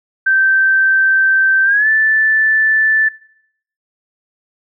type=tone with pitch glide; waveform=sine; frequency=1556 to 1756.7 Hz; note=G6 to A6; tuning=-13 to -3 cents; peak=-9 dBFS; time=0.26-3.09 s; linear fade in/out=10 ms; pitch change=+210 cents; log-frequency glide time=1.64-1.88 s; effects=noise-tail reverb RT60 0.7 s tail -21 dB re dry